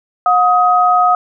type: tone pair together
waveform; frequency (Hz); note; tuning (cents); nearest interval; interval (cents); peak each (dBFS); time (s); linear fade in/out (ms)
sine; 723 / 1259.4; F#5 / D#6; -40 / +21; minor seventh; 961; -11; 0.26-1.15; 2
effects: none